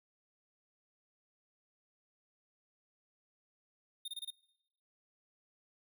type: tone bursts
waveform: square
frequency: 3666 Hz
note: A#7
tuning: 30 cents flat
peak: -40 dBFS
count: 5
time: 4.05-4.305 s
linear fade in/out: 5 ms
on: 31 ms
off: 25 ms
effects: noise-tail reverb RT60 0.9 s tail -22 dB re dry